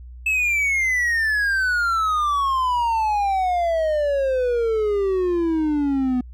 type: exponential sweep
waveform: triangle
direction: down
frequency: 2627 to 246.9 Hz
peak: -16 dBFS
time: 0.26-6.21 s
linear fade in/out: 5 ms
effects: added 61 Hz sine -36 dBFS peak until 6.33 s